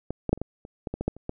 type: clicks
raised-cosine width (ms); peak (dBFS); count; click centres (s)
2; -16 / -13 / -6 / -29 / -16 / -28 / -17 / -17 / -16 / -11 / -30 / -17; 12; 0.106 / 0.293 / 0.33 / 0.376 / 0.416 / 0.651 / 0.872 / 0.94 / 1.01 / 1.08 / 1.166 / 1.294
effects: none